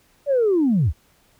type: linear sweep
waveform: sine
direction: down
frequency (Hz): 587.3 to 56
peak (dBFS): -14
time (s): 0.26-0.93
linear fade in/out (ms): 50
effects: tanh soft clip ceiling -11 dBFS + pink hiss -59 dBFS RMS until 1.39 s